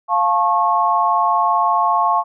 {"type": "chord", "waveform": "sine", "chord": "F augmented", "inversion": "none", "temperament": "just", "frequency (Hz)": [698.5, 873.1, 1091.3], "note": ["F5", "A5", "C#6"], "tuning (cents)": [0, -14, -27], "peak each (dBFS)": [-19, -18, -16], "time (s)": [0.08, 2.24], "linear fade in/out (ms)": 50, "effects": []}